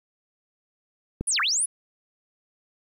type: click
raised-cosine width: 3 ms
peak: -15 dBFS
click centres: 1.21 s
type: linear two-way sweep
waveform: sine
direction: down then up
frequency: 10548 to 1050 to 10548 Hz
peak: -21 dBFS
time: 1.27-1.66 s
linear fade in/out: 10 ms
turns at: 1.4 s
effects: 9-bit